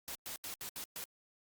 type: noise bursts at uneven times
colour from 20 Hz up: white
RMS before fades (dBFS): -43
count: 6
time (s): 0.08-0.15 / 0.26-0.36 / 0.44-0.54 / 0.61-0.69 / 0.76-0.84 / 0.96-1.04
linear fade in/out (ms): 0
effects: Opus 48 kbps